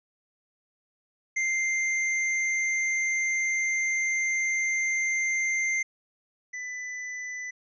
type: tone pair in turn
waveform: square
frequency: 2093 / 1995.3 Hz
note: C7 / B6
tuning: 0 / +17 cents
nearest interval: minor second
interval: 83 cents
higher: first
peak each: -25 / -34 dBFS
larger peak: first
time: 1.36-5.83 / 6.53-7.51 s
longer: first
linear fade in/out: 10 ms
effects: resampled to 16000 Hz